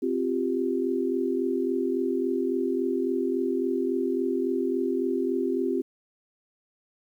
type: chord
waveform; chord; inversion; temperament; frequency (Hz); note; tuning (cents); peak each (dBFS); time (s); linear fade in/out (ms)
sine; C suspended fourth; none; just; 261.6 / 348.8 / 392.4; C4 / F4 / G4; 0 / -2 / +2; -28; 0.02-5.82; 10
effects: 10-bit